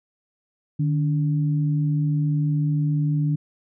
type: tone pair together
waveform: sine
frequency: 150.76 / 284.6 Hz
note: D3 / C#4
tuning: +46 / +46 cents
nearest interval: major seventh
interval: 1100 cents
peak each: -19 / -29 dBFS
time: 0.79-3.36 s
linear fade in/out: 10 ms
effects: none